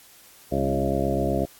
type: harmonic tone with a mistuned harmonic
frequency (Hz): 68.1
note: C#2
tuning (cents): -30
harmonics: 1 / 2 / 3 / 4 / 5 / 6 / 8 / 9 / 10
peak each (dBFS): -30 / -30 / -30 / -30 / -30 / -30 / -30 / -30 / -30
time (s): 0.51-1.46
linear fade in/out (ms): 20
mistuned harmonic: 3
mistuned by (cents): -18
effects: white hiss -51 dBFS RMS until 1.59 s + AAC 64 kbps